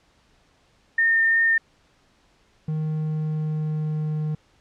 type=tone with vibrato; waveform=sine; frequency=1819 Hz; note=A#6; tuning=43 cents flat; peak=-16 dBFS; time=0.98-1.58 s; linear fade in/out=5 ms; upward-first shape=triangle; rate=2.9 Hz; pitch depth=9 cents each way
type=tone with pitch glide; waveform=triangle; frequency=155.56 to 153.51 Hz; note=D#3 to D#3; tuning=0 to -23 cents; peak=-21 dBFS; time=2.68-4.35 s; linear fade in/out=5 ms; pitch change=-23 cents; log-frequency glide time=2.79-4.21 s
effects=pink hiss -61 dBFS RMS until 4.6 s + low-pass 6000 Hz 12 dB/octave